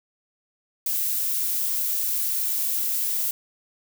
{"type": "noise", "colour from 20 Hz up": "violet", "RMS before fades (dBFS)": -25, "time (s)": [0.86, 3.31], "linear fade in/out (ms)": 2, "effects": []}